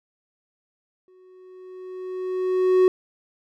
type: tone with exponential growth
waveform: triangle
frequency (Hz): 370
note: F#4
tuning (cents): 0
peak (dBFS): -10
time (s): 1.08-2.88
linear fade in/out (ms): 1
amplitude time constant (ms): 390
effects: none